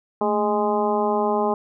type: harmonic tone with a mistuned harmonic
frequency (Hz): 207.7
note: G#3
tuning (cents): 0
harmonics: 1 / 2 / 3 / 4 / 5 / 6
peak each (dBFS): -26 / -23 / -26 / -24 / -27 / -35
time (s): 0.21-1.54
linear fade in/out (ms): 2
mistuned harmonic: 1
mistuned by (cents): +98
effects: none